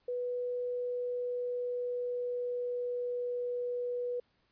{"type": "tone with pitch glide", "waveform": "sine", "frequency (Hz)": [492.1, 489], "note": ["B4", "B4"], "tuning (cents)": [-6, -17], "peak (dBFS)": -32, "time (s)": [0.08, 4.2], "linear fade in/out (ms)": 5, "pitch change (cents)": -11, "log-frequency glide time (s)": [0.57, 3.35], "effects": ["pink hiss -73 dBFS RMS until 4.51 s", "resampled to 11025 Hz"]}